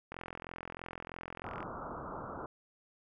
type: click train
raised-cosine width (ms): 0.5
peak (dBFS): -27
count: 66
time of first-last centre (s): 0.12-1.628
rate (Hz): 43.1
type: low-pass noise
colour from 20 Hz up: white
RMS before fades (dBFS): -43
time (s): 1.44-2.46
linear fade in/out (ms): 2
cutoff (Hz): 1400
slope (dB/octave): 96
effects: none